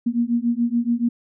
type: beating tone pair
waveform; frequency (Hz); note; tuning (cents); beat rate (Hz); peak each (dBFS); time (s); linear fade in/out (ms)
sine; 233.3 / 240.3; A#3 / B3; +2 / -47; 7; -21 / -21; 0.06-1.09; 10
effects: none